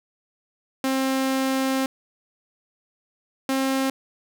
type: tone pair in turn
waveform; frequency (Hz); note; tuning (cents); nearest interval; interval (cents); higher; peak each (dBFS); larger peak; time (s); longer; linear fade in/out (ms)
sawtooth; 265.5 / 267; C4 / C4; +25 / +35; unison; 10; second; -17 / -17; neither; 0.84-1.86 / 3.49-3.9; first; 2
effects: none